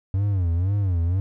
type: tone with vibrato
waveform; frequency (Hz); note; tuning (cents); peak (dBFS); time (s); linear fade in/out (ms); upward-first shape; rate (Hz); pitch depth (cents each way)
triangle; 92.5; F#2; 0; -17; 0.14-1.2; 0; sine; 2; 180
effects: none